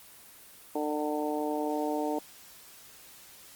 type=harmonic tone; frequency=150 Hz; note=D3; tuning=37 cents sharp; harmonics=2 / 3 / 4 / 5 / 6; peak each=-32 / -34 / -35 / -36 / -37 dBFS; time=0.75-2.19 s; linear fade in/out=5 ms; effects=white hiss -52 dBFS RMS until 3.55 s + Opus 24 kbps